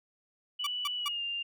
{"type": "tone with pitch glide", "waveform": "sine", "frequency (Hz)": [2960, 2797], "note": ["F#7", "F7"], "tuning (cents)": [0, 2], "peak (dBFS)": -32, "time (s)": [0.59, 1.43], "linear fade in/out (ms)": 10, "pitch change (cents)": -98, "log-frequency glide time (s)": [0.96, 1.22]}
{"type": "tone bursts", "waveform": "sawtooth", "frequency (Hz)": 1156, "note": "D6", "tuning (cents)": -28, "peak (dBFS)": -27, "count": 3, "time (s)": [0.64, 1.084], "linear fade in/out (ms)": 5, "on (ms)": 28, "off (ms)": 180}
{"effects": []}